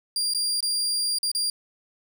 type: tone with dropouts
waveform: 30% pulse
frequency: 4778 Hz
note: D8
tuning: 29 cents sharp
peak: -20 dBFS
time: 0.16-1.5 s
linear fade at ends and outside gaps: 2 ms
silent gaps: 0.337-0.347 / 0.606-0.627 / 1.186-1.23 / 1.316-1.349 s
effects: 10-bit